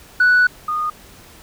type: tone pair in turn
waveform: sine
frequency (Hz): 1480 / 1229.2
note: F#6 / D#6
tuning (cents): 0 / -21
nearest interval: minor third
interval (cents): 321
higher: first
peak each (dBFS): -8 / -18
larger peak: first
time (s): 0.2-0.47 / 0.68-0.9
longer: first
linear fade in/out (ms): 5
effects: tanh soft clip ceiling -8 dBFS + pink hiss -44 dBFS RMS until 1.42 s